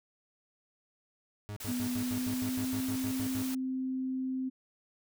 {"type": "tone bursts", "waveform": "40% pulse", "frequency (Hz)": 103.83, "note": "G#2", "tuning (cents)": 0, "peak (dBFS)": -37, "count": 13, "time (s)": [1.49, 3.424], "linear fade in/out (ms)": 0, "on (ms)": 74, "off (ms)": 81}
{"type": "noise", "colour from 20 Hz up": "white", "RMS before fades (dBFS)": -42, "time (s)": [1.6, 3.55], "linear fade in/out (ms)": 5}
{"type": "tone with pitch glide", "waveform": "sine", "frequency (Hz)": [246.9, 260.2], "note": ["B3", "C4"], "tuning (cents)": [0, -9], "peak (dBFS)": -31, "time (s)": [1.67, 4.5], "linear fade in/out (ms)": 20, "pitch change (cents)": 91, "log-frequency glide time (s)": [1.83, 2.85]}
{"effects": []}